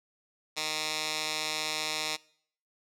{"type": "tone with band-pass filter", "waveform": "10% pulse", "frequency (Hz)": 154.9, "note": "D#3", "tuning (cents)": -7, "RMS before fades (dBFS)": -33, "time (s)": [0.56, 2.17], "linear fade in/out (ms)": 20, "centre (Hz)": 4600, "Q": 1.2, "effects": ["noise-tail reverb RT60 0.6 s tail -23 dB re dry"]}